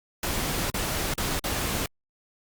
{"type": "noise with dropouts", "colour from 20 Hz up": "pink", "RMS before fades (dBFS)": -28, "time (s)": [0.23, 1.86], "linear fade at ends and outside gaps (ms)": 2, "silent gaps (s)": [[0.702, 0.742], [1.139, 1.179], [1.394, 1.44]], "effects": ["Opus 48 kbps"]}